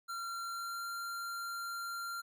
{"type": "tone with pitch glide", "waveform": "square", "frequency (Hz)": [1372, 1382.3], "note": ["F6", "F6"], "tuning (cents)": [-31, -18], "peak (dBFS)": -39, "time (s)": [0.08, 2.22], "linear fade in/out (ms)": 20, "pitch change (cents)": 13, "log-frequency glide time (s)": [0.5, 0.88], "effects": []}